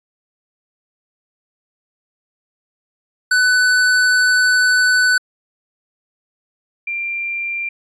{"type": "tone pair in turn", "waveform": ["square", "sine"], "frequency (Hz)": [1498, 2375], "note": ["F#6", "D7"], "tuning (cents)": [21, 19], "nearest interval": "minor sixth", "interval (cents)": 798, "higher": "second", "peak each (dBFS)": [-12, -20], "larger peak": "first", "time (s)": [[3.31, 5.18], [6.87, 7.69]], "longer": "first", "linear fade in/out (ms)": 5, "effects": ["resampled to 22050 Hz"]}